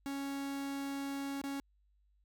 45% pulse tone with dropouts, 277.2 Hz, C#4, in tune, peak -37 dBFS, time 0.06-1.6 s, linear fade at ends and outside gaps 0 ms, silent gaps 1.415-1.439 s, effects added 50 Hz sine -68 dBFS peak until 2.24 s

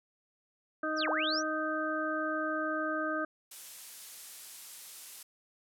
harmonic tone, 311.1 Hz, D#4, in tune, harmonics 1 / 2 / 4 / 5, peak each -36 / -36 / -36 / -36 dBFS, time 0.83-3.25 s, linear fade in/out 5 ms
sine linear two-way sweep, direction down then up, 6230 to 429 to 6230 Hz, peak -31 dBFS, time 0.96-1.43 s, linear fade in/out 50 ms, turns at 1.09 s
blue noise, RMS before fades -44 dBFS, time 3.51-5.23 s, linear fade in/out 5 ms
effects low-pass 12000 Hz 12 dB/octave

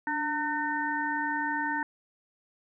harmonic tone with a mistuned harmonic, 302.8 Hz, D#4, 47 cents flat, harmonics 1 / 3 / 5 / 6, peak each -35 / -31 / -34 / -33 dBFS, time 0.07-1.83 s, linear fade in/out 2 ms, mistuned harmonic 1, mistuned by -62 cents, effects none

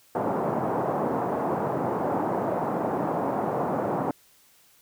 white band-pass noise, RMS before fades -27 dBFS, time 0.15-4.11 s, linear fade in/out 2 ms, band 130 to 910 Hz, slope 24 dB/octave, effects white hiss -59 dBFS RMS until 4.81 s

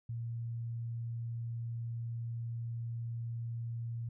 sine tone, 116.54 Hz, A#2, in tune, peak -36 dBFS, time 0.09-4.09 s, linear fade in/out 5 ms, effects none

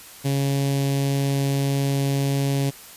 sawtooth tone with notch filter, 138.59 Hz, C#3, in tune, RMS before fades -22 dBFS, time 0.24-2.71 s, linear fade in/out 20 ms, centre 1300 Hz, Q 0.68, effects white hiss -43 dBFS RMS until 2.96 s + resampled to 32000 Hz

